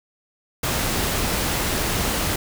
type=noise; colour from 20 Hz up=pink; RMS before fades=-23 dBFS; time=0.63-2.36 s; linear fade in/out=5 ms; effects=none